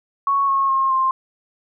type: tone with pitch steps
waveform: sine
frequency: 1108.7 / 1090.3 / 1072.2 / 1054.4 Hz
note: C#6 / C#6 / C6 / C6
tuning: 0 / -29 / +42 / +13 cents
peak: -15 dBFS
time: 0.27-1.11 s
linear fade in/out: 2 ms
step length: 210 ms
effects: none